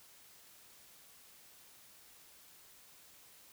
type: silence
effects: white hiss -60 dBFS RMS until 3.52 s